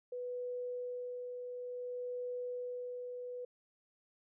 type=tone with tremolo; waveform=sine; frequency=493.9 Hz; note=B4; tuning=in tune; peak=-37 dBFS; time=0.12-3.45 s; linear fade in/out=5 ms; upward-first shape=sine; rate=0.57 Hz; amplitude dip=35%; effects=none